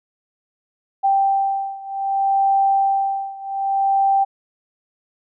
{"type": "beating tone pair", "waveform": "sine", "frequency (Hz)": [784, 784.64], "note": ["G5", "G5"], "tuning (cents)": [0, 1], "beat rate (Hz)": 0.64, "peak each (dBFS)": [-18, -20], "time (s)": [1.03, 4.25], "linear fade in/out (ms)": 20, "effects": []}